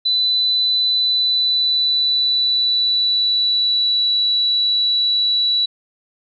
sine tone with pitch glide, 3996 to 3934 Hz, B7 to B7, +20 to -7 cents, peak -14 dBFS, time 0.05-5.66 s, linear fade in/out 10 ms, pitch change -27 cents, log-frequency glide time 0.86-4.13 s, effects none

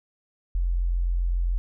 sine tone, 43.65 Hz, F1, in tune, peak -21 dBFS, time 0.55-1.58 s, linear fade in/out 0 ms, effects none

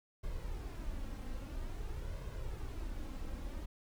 brown noise with flanger, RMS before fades -41 dBFS, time 0.23-3.66 s, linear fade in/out 10 ms, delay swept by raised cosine 1.9 to 3.8 ms, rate 0.5 Hz, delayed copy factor +0.5, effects none

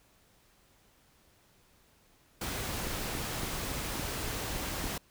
pink noise, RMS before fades -36 dBFS, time 2.41-4.98 s, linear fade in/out 5 ms
click train, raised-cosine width 3 ms, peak -25 dBFS, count 8, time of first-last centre 2.87-4.842 s, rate 3.55 Hz
effects pink hiss -65 dBFS RMS until 5.1 s

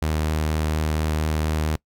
sawtooth tone with vibrato, 77.6 Hz, D#2, 4 cents flat, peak -17 dBFS, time 0.02-1.76 s, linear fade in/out 0 ms, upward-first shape triangle, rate 4.2 Hz, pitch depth 11 cents each way, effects noise-tail reverb RT60 0.1 s tail -24 dB re dry

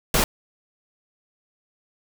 pink noise, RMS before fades -19 dBFS, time 0.14-0.24 s, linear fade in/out 2 ms, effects none

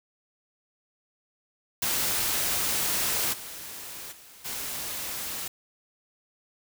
white noise with level steps, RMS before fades -27 / -40 / -50 / -34 dBFS, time 1.82-5.48 s, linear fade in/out 5 ms, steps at 3.32 / 4.11 / 4.44 s, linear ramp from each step 20 ms, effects none

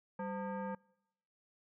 sine tone with frequency modulation, 195 Hz, G3, 9 cents flat, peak -37 dBFS, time 0.19-0.75 s, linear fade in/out 5 ms, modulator 710 Hz, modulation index 1.3, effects noise-tail reverb RT60 0.9 s tail -26 dB re dry

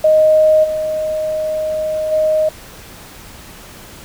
sine tone with level steps, 622.3 Hz, D#5, in tune, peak -7 / -16 / -11 dBFS, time 0.04-2.49 s, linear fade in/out 5 ms, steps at 0.63 / 2.11 s, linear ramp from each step 20 ms, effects pink hiss -37 dBFS RMS until 4.04 s

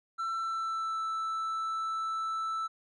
triangle tone with pitch glide, 1341 to 1320.2 Hz, E6 to E6, +29 to +2 cents, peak -29 dBFS, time 0.18-2.68 s, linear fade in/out 20 ms, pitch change -27 cents, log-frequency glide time 0.33-1 s, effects resampled to 22050 Hz

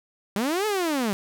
sawtooth linear two-way sweep, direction up then down, 189.2 to 438.1 to 189.2 Hz, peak -19 dBFS, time 0.36-1.13 s, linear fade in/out 0 ms, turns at 0.66 s, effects none

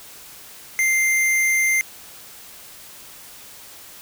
square tone, 2093 Hz, C7, in tune, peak -17 dBFS, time 0.79-1.81 s, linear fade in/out 0 ms, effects white hiss -42 dBFS RMS until 4.01 s

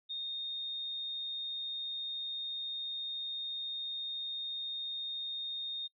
sine tone, 3683 Hz, A#7, 22 cents flat, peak -36 dBFS, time 0.09-5.88 s, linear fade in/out 20 ms, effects noise-tail reverb RT60 0.1 s tail -23 dB re dry

